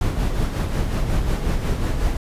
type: noise with tremolo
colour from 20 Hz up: brown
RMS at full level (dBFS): -19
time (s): 0.01-2.17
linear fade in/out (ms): 2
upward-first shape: sine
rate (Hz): 5.5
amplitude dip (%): 45
effects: resampled to 32000 Hz